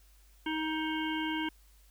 harmonic tone, 314.1 Hz, D#4, 16 cents sharp, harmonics 1 / 3 / 5 / 7 / 9 / 10, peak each -33 / -38 / -40 / -41 / -43 / -43 dBFS, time 0.46-1.49 s, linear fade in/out 5 ms, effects added 50 Hz sine -58 dBFS peak until 1.9 s + white hiss -66 dBFS RMS until 1.9 s

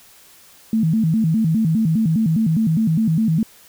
sine tone with vibrato, 188.9 Hz, F#3, 36 cents sharp, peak -14 dBFS, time 0.73-3.43 s, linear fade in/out 2 ms, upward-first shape square, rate 4.9 Hz, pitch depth 280 cents each way, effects white hiss -48 dBFS RMS until 3.68 s

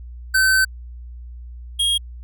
square tone pair in turn, 1535 / 3263 Hz, G6 / G#7, -37 / -31 cents, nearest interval octave + minor second, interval 1306 cents, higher second, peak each -14 / -17 dBFS, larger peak first, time 0.34-0.65 / 1.79-1.98 s, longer first, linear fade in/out 10 ms, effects added 60 Hz sine -33 dBFS peak until 2.23 s

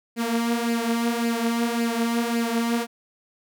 sawtooth tone with flanger, 233.1 Hz, A#3, in tune, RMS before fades -24 dBFS, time 0.16-2.87 s, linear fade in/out 50 ms, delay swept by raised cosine 0.41 to 5.31 ms, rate 1.8 Hz, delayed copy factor +0.6, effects none

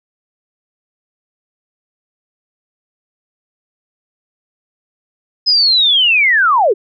sine linear sweep, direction down, 5110 to 346.9 Hz, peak -8 dBFS, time 5.46-6.74 s, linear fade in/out 20 ms, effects none

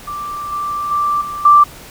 sine tone with level steps, 1174.7 Hz, D6, in tune, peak -22 / -18 / -13 / -22 / -4 dBFS, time 0.07-1.64 s, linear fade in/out 10 ms, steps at 0.52 / 0.91 / 1.21 / 1.45 s, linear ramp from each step 5 ms, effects pink hiss -37 dBFS RMS until 1.9 s

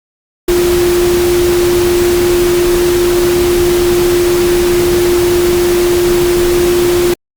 sine tone in noise, 351.8 Hz, F4, 13 cents sharp, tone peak -8 dBFS, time 0.48-7.14 s, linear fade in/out 5 ms, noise pink, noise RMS -18 dBFS, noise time 0.48-7.14 s, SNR +7 dB, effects Opus 48 kbps

